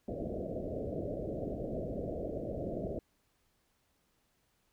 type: low-pass noise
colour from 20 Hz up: white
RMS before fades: -38 dBFS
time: 0.08-2.99 s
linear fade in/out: 2 ms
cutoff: 660 Hz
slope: 96 dB/octave
effects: pink hiss -75 dBFS RMS until 4.72 s